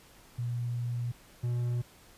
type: tone pair in turn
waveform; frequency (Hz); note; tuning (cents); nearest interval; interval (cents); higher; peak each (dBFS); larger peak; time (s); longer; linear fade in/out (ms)
sine / triangle; 120.4 / 121.08; B2 / B2; -44 / -34; unison; 10; second; -30 / -26; second; 0.38-1.12 / 1.43-1.82; first; 10
effects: pink hiss -57 dBFS RMS until 2.17 s + resampled to 32000 Hz